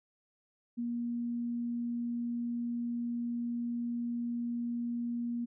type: tone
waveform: sine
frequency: 237.6 Hz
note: A#3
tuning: 33 cents sharp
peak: -32 dBFS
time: 0.77-5.46 s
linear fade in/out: 20 ms
effects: none